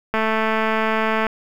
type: click train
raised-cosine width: 0.5 ms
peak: -6 dBFS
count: 249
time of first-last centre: 0.14-1.267 s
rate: 220 Hz
effects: 7-bit

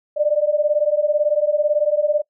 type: beating tone pair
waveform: sine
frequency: 587.3 / 605.3 Hz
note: D5 / D#5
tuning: 0 / -48 cents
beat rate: 18 Hz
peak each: -18 dBFS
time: 0.16-2.22 s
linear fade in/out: 20 ms
effects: noise-tail reverb RT60 0.1 s tail -23 dB re dry

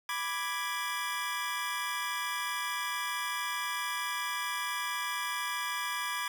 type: chord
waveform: 25% pulse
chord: G# diminished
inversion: first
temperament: equal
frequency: 987.8 / 1174.7 / 1661.2 Hz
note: B5 / D6 / G#6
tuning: 0 / 0 / 0 cents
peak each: -33 dBFS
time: 0.09-6.28 s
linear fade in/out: 2 ms
effects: none

